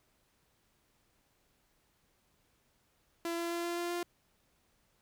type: tone with pitch steps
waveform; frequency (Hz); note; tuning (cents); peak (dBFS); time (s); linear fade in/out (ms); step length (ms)
sawtooth; 337.8 / 340 / 342.1 / 344.3 / 346.5 / 348.7; E4 / F4 / F4 / F4 / F4 / F4; +42 / -46 / -36 / -25 / -14 / -3; -30; 3.25-4.03; 2; 130
effects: pink hiss -73 dBFS RMS until 5.01 s